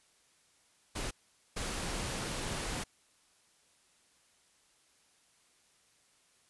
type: noise bursts at uneven times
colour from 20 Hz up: pink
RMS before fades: -37 dBFS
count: 2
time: 0.95-1.11 / 1.56-2.84 s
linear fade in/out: 10 ms
effects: white hiss -68 dBFS RMS until 6.49 s + resampled to 24000 Hz

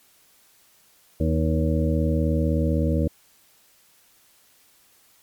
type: harmonic tone with a mistuned harmonic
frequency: 79.7 Hz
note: D#2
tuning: 42 cents sharp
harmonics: 1 / 2 / 3 / 4 / 6 / 7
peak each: -22 / -25 / -27 / -28 / -30 / -30 dBFS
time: 1.2-3.08 s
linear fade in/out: 5 ms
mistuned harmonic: 4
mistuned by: -21 cents
effects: white hiss -58 dBFS RMS until 5.22 s + MP3 96 kbps

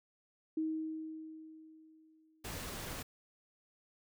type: tone with exponential decay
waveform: sine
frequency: 316.2 Hz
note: D#4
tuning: 28 cents sharp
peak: -31 dBFS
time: 0.57-2.55 s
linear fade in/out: 5 ms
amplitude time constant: 430 ms
type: noise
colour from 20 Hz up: pink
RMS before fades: -43 dBFS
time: 2.44-3.03 s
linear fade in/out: 10 ms
effects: none

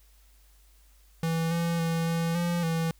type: tone with pitch steps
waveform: square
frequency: 164.2 / 168.5 / 165.3 / 166.4 / 172.6 / 164.1 Hz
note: E3 / E3 / E3 / E3 / F3 / E3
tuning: -6 / +38 / +5 / +17 / -20 / -8 cents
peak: -26 dBFS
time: 1.23-2.91 s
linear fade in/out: 2 ms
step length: 280 ms
effects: added 50 Hz sine -56 dBFS peak until 2.99 s + white hiss -64 dBFS RMS until 2.99 s

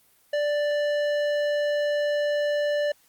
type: tone with tanh clipping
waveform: sine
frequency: 587.3 Hz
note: D5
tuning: in tune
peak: -24 dBFS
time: 0.33-2.92 s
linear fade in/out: 5 ms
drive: 14 dB
effects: white hiss -61 dBFS RMS until 3.08 s + Opus 32 kbps

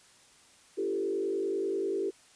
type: tone with frequency modulation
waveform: sine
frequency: 391 Hz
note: G4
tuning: 4 cents flat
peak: -28 dBFS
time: 0.77-2.11 s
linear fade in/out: 20 ms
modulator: 50.2 Hz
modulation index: 1.1
effects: white hiss -59 dBFS RMS until 2.35 s + resampled to 22050 Hz

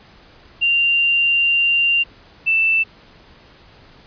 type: tone pair in turn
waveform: sine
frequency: 2779 / 2657 Hz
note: F7 / E7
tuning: -9 / +13 cents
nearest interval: minor second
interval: 78 cents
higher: first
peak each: -13 / -13 dBFS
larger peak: neither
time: 0.61-2.04 / 2.46-2.84 s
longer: first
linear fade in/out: 20 ms
effects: pink hiss -47 dBFS RMS until 4.06 s + resampled to 11025 Hz

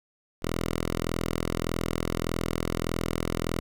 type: tone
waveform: 5% pulse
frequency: 41.67 Hz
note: E1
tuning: 19 cents sharp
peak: -16 dBFS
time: 0.42-3.6 s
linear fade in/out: 10 ms
effects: none

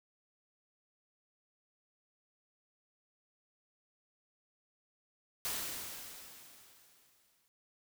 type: noise with exponential decay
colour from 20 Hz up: white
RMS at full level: -36 dBFS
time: 5.45-7.48 s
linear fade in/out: 0 ms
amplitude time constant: 440 ms
effects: none

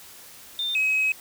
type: tone pair in turn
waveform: sine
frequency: 3604 / 2548 Hz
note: A7 / D#7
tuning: +41 / +41 cents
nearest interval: tritone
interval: 600 cents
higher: first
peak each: -24 / -18 dBFS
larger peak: second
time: 0.59-0.75 / 0.75-1.12 s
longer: second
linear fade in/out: 2 ms
effects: tanh soft clip ceiling -17 dBFS + white hiss -46 dBFS RMS until 1.2 s

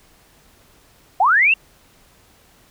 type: linear sweep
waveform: sine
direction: up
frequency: 690 to 2794 Hz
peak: -11 dBFS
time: 1.2-1.54 s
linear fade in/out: 5 ms
effects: pink hiss -53 dBFS RMS until 2.7 s

